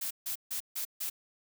blue noise bursts, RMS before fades -35 dBFS, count 5, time 0.01-1.1 s, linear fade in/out 10 ms, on 98 ms, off 150 ms, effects none

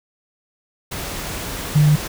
sine tone in noise, 150 Hz, D3, 37 cents sharp, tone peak -10 dBFS, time 1.75-1.96 s, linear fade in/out 10 ms, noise pink, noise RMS -28 dBFS, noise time 0.91-2.08 s, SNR +15 dB, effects none

